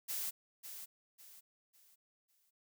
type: noise with echo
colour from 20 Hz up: blue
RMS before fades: -39 dBFS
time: 0.08-0.31 s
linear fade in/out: 20 ms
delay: 550 ms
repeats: 4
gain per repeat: -9 dB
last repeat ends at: 2.51 s
effects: none